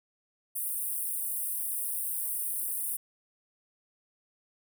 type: high-pass noise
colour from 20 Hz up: pink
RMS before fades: -33 dBFS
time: 0.55-2.97 s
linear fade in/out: 10 ms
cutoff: 8800 Hz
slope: 96 dB/octave
effects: none